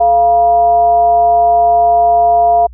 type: tone with frequency modulation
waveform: sine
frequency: 694 Hz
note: F5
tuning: 11 cents flat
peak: -6 dBFS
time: 0-2.67 s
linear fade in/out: 10 ms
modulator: 264 Hz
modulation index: 0.35
effects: added 60 Hz sine -31 dBFS peak until 2.73 s